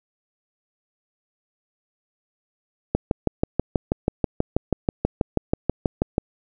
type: click train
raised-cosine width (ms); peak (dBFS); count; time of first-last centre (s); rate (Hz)
2; -5; 21; 2.95-6.181; 6.19
effects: none